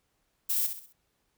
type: noise with echo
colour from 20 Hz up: violet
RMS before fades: -28 dBFS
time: 0.49-0.67 s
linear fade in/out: 10 ms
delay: 65 ms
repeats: 4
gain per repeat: -8 dB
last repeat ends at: 0.93 s
effects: pink hiss -75 dBFS RMS until 1.37 s